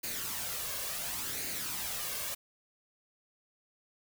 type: noise with flanger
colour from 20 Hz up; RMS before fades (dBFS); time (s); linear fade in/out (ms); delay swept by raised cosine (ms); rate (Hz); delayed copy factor
white; -37; 0.03-2.35; 10; 0.44 to 1.84; 0.7; +0.5
effects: none